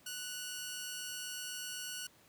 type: tone pair together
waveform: 10% pulse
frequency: 1480 / 2812 Hz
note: F#6 / F7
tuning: 0 / +11 cents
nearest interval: major seventh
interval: 1111 cents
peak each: -34 / -36 dBFS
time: 0.06-2.07 s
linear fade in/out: 5 ms
effects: pink hiss -64 dBFS RMS until 2.28 s + high-pass 100 Hz 12 dB/octave